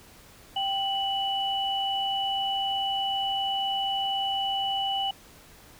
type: tone pair together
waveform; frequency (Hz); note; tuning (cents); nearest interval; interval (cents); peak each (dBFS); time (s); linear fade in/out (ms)
sine; 784 / 2960; G5 / F#7; 0 / 0; octave + major seventh; 2300; -28; 0.56-5.11; 5
effects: pink hiss -52 dBFS RMS until 5.79 s